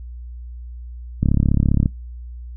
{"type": "click train", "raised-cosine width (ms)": 5, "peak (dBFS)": -4, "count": 23, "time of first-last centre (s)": [1.23, 1.859], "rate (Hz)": 35, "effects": ["noise-tail reverb RT60 0.2 s tail -23 dB re dry", "added 60 Hz sine -31 dBFS peak until 2.56 s"]}